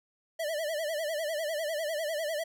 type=tone with vibrato; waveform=square; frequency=622.3 Hz; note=D#5; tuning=in tune; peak=-31 dBFS; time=0.39-2.44 s; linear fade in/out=10 ms; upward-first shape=sine; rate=10 Hz; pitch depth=120 cents each way; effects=none